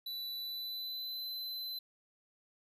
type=tone with pitch glide; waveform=square; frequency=3968 to 4040 Hz; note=B7 to B7; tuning=+7 to +39 cents; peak=-39 dBFS; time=0.06-1.79 s; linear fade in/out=5 ms; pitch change=+32 cents; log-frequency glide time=0.37-1.26 s; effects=none